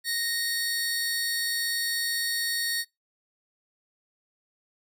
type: tone pair together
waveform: sawtooth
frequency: 1864.7 / 4439 Hz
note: A#6 / C#8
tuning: 0 / +2 cents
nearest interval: octave + minor third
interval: 1502 cents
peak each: -26 dBFS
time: 0.04-2.85 s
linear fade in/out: 50 ms
effects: noise-tail reverb RT60 0.2 s tail -25 dB re dry